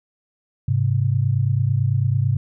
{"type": "tone pair together", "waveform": "sine", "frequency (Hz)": [103.77, 132.8], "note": ["G#2", "C3"], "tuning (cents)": [-1, 26], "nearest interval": "major third", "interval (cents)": 427, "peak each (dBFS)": -19, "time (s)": [0.68, 2.37], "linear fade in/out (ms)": 5, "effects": []}